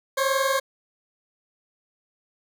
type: tone pair together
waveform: 20% pulse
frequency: 532.3 / 553 Hz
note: C5 / C#5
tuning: +30 / -4 cents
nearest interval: minor second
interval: 66 cents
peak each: -18 / -20 dBFS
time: 0.17-0.6 s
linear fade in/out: 10 ms
effects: none